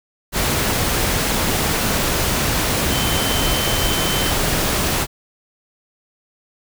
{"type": "tone in noise", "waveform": "sine", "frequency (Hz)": 3078, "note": "G7", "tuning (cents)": -32, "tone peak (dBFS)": -25, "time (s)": [2.88, 4.34], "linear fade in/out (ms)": 50, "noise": "pink", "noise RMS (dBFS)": -19, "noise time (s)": [0.32, 5.07], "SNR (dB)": -9, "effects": []}